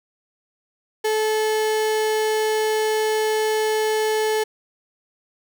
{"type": "tone", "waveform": "35% pulse", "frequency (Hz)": 433.4, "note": "A4", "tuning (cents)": -26, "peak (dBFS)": -17, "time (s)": [1.04, 4.44], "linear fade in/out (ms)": 10, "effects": []}